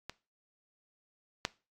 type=clicks; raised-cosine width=0.2 ms; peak=-22 / -12 dBFS; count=2; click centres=0.096 / 1.451 s; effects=noise-tail reverb RT60 0.3 s tail -19 dB re dry + AAC 64 kbps